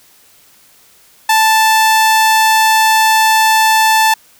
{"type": "tone", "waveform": "sawtooth", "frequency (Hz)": 880, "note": "A5", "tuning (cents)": 0, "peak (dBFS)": -4, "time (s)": [1.29, 4.14], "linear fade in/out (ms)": 5, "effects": ["white hiss -47 dBFS RMS until 4.39 s"]}